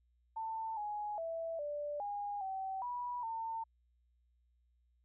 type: tone with pitch steps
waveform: sine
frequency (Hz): 892 / 835 / 659 / 587 / 817 / 767 / 976 / 903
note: A5 / G#5 / E5 / D5 / G#5 / G5 / B5 / A5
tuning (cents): +23 / +9 / -1 / -1 / -29 / -38 / -21 / +45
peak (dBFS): -37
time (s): 0.36-3.64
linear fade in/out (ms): 10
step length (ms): 410
effects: added 60 Hz sine -70 dBFS peak until 5.04 s